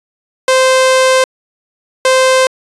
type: tone pair in turn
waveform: sawtooth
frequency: 520 / 520 Hz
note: C5 / C5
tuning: -11 / -11 cents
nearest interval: unison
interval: 0 cents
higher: neither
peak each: -3 dBFS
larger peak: neither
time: 0.48-1.24 / 2.05-2.47 s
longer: first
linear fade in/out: 2 ms
effects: resampled to 24000 Hz